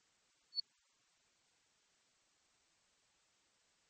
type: tone with exponential growth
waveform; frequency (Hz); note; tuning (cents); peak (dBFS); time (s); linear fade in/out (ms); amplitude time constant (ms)
sine; 4437; C#8; +1; -29; 0.52-0.6; 5; 17
effects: white hiss -74 dBFS RMS until 3.89 s + MP3 32 kbps